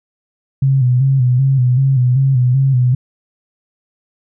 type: tone with vibrato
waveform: sine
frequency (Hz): 129.9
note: C3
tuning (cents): -12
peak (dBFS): -9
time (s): 0.62-2.95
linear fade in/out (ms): 5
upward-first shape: square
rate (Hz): 2.6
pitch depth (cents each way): 70
effects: none